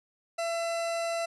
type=tone; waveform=40% pulse; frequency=672 Hz; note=E5; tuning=33 cents sharp; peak=-28 dBFS; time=0.38-1.26 s; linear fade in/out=10 ms; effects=resampled to 24000 Hz